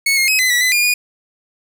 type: tone with pitch steps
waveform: sawtooth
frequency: 2205 / 2142 / 2546 / 2023 / 1947 / 2014 / 2418 / 2450 Hz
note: C#7 / C7 / D#7 / B6 / B6 / B6 / D7 / D#7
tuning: -10 / +40 / +39 / +41 / -25 / +33 / +50 / -27 cents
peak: -9 dBFS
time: 0.06-0.94 s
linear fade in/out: 5 ms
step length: 110 ms
effects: none